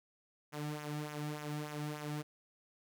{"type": "tone with flanger", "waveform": "sawtooth", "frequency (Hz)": 149.5, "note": "D3", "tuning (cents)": 31, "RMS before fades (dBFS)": -41, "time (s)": [0.52, 2.23], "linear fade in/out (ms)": 20, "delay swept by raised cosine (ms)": [0.22, 2.02], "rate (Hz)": 3.4, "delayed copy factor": -0.65, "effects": []}